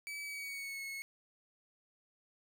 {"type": "tone with pitch glide", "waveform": "40% pulse", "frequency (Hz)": [2293, 2188], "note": ["D7", "C#7"], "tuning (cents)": [-42, -23], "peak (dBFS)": -40, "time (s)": [0.07, 1.02], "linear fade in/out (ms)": 0, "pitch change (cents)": -81, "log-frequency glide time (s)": [0.23, 0.82], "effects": []}